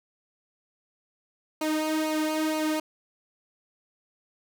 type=tone with flanger; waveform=sawtooth; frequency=311.1 Hz; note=D#4; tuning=in tune; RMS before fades=-27 dBFS; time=1.61-2.8 s; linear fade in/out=5 ms; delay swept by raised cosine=0.57 to 2.67 ms; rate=2.1 Hz; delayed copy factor=-0.7; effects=none